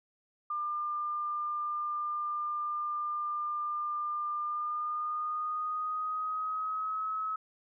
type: tone with pitch glide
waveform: sine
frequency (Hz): 1199 to 1285.1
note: D6 to E6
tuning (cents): +36 to -44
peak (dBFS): -31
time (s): 0.5-7.36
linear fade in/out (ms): 5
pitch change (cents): +120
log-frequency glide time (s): 4.41-7.08
effects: none